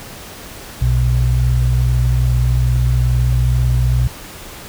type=tone pair together; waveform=sine; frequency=60.94 / 123.3 Hz; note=B1 / B2; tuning=-22 / -2 cents; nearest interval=octave; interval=1220 cents; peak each=-14 dBFS; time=0.81-4.08 s; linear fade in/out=10 ms; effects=pink hiss -34 dBFS RMS until 4.68 s